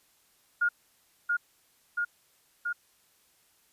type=tone with echo; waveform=sine; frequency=1424 Hz; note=F6; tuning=33 cents sharp; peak=-22 dBFS; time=0.61-0.69 s; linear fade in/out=10 ms; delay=680 ms; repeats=3; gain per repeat=-2 dB; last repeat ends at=2.73 s; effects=white hiss -66 dBFS RMS until 3.72 s + resampled to 32000 Hz